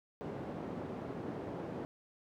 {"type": "band-pass noise", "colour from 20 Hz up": "white", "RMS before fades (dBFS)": -42, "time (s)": [0.21, 1.85], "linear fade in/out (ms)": 0, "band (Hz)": [120, 450], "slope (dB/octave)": 12, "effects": []}